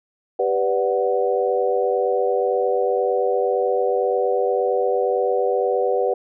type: chord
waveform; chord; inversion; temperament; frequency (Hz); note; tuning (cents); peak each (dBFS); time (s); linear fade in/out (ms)
sine; G major seventh; none; equal with one note detuned; 392 / 493.9 / 582.6 / 740; G4 / B4 / D5 / F#5; 0 / 0 / -14 / 0; -23 / -20 / -25 / -25; 0.39-6.14; 5
effects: none